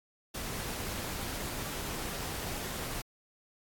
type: noise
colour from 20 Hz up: pink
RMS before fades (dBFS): -38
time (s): 0.34-3.02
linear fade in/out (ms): 10
effects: AAC 64 kbps